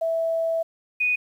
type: tone pair in turn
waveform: sine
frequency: 657 / 2481 Hz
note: E5 / D#7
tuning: -6 / -6 cents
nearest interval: octave + major seventh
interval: 2300 cents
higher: second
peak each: -21 / -19 dBFS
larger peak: second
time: 0.01-0.63 / 1-1.16 s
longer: first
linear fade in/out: 10 ms
effects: 9-bit